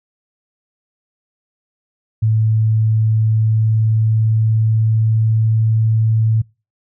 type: tone with pitch glide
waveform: sine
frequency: 110 to 111.02 Hz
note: A2 to A2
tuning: 0 to +16 cents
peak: -11 dBFS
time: 2.22-6.42 s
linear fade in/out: 10 ms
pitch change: +16 cents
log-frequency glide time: 3.29-5.85 s
effects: noise-tail reverb RT60 0.3 s tail -26 dB re dry